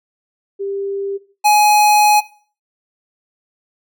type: tone pair in turn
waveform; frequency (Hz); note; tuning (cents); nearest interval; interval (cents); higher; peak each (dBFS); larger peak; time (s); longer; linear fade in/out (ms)
sine / square; 395.9 / 838.9; G4 / G#5; +17 / +17; octave + minor second; 1300; second; -20 / -9; second; 0.59-1.18 / 1.44-2.21; second; 20
effects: noise-tail reverb RT60 0.4 s tail -17 dB re dry